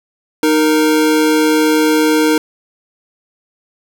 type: tone pair together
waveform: square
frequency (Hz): 309.7 / 465.5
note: D#4 / A#4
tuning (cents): -8 / -2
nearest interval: perfect fifth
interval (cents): 706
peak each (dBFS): -12 / -15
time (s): 0.43-2.38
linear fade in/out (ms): 2
effects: none